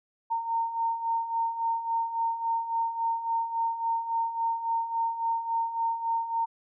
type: beating tone pair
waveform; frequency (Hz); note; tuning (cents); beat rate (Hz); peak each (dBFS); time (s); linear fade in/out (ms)
sine; 914 / 917.6; A#5 / A#5; -34 / -28; 3.6; -33 / -27; 0.3-6.46; 20
effects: none